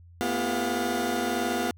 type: tone cluster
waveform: 30% pulse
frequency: 226.7 / 248.2 / 341.2 / 400 / 716 Hz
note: A#3 / B3 / F4 / G4 / F5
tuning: -48 / +9 / -40 / +35 / +43 cents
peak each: -33 / -28 / -30 / -31 / -28 dBFS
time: 0.21-1.71 s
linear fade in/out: 0 ms
effects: added 86 Hz sine -48 dBFS peak until 1.77 s